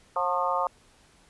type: harmonic tone with a mistuned harmonic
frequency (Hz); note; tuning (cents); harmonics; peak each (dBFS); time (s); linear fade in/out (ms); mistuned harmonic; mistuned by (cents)
179.3; F3; +46; 3 / 4 / 5 / 6 / 7; -31 / -31 / -29 / -30 / -30; 0.16-0.67; 2; 7; -44
effects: pink hiss -59 dBFS RMS until 1.29 s + resampled to 24000 Hz